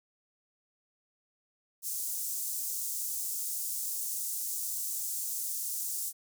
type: high-pass noise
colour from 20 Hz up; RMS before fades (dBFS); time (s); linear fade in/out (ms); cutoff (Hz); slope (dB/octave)
pink; -35; 1.82-6.13; 50; 6900; 24
effects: none